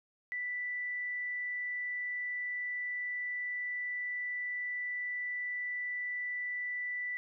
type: tone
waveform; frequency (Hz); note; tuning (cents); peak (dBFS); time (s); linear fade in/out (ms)
sine; 1975.5; B6; 0; -34; 0.32-7.17; 0
effects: none